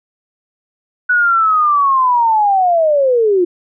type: linear sweep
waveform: sine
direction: down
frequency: 1482 to 341.3 Hz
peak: -9 dBFS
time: 1.09-3.45 s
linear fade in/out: 10 ms
effects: none